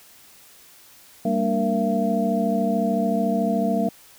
sine tone cluster, 197.2 / 230.9 / 295.4 / 465.6 / 675 Hz, G3 / A#3 / D4 / A#4 / E5, +11 / -16 / +10 / -2 / +41 cents, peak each -24 / -24 / -30 / -29 / -24 dBFS, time 1.25-3.89 s, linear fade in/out 5 ms, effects white hiss -50 dBFS RMS until 4.18 s

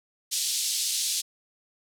pink band-pass noise, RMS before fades -28 dBFS, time 0.31-1.22 s, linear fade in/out 20 ms, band 3700 to 11000 Hz, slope 24 dB/octave, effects none

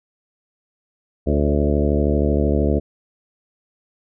harmonic tone with a mistuned harmonic, 72.9 Hz, D2, 12 cents flat, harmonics 1 / 2 / 3 / 4 / 5 / 6 / 7 / 8 / 9, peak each -19 / -25 / -23 / -24 / -25 / -25 / -28 / -29 / -30 dBFS, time 1.26-2.8 s, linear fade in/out 20 ms, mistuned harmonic 7, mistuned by +21 cents, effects none

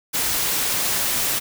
white noise, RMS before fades -22 dBFS, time 0.13-1.4 s, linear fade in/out 20 ms, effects none

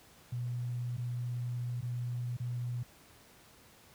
sine tone with dropouts, 121.9 Hz, B2, 22 cents flat, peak -33 dBFS, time 0.32-2.83 s, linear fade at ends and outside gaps 5 ms, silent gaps 0.967-0.979 / 1.809-1.825 / 2.367-2.399 s, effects pink hiss -59 dBFS RMS until 3.94 s + high-pass 60 Hz 12 dB/octave

